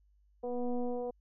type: tone with frequency modulation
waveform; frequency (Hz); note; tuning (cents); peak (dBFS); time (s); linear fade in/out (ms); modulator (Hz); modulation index
sine; 244.2; B3; -19; -31; 0.43-1.11; 10; 245; 1.6
effects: added 50 Hz sine -64 dBFS peak until 1.2 s